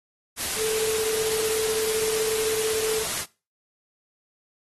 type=tone in noise; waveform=sine; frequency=438.6 Hz; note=A4; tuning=6 cents flat; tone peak=-25 dBFS; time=0.56-3.05 s; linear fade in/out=50 ms; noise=white; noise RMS=-28 dBFS; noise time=0.36-3.26 s; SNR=0 dB; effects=noise-tail reverb RT60 0.3 s tail -21 dB re dry + AAC 32 kbps